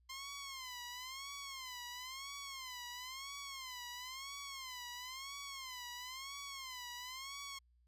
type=tone with vibrato; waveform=10% pulse; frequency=1046.5 Hz; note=C6; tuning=in tune; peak=-37 dBFS; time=0.09-7.59 s; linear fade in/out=10 ms; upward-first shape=sine; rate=0.99 Hz; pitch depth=130 cents each way; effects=added 60 Hz sine -68 dBFS peak until 7.87 s + resampled to 32000 Hz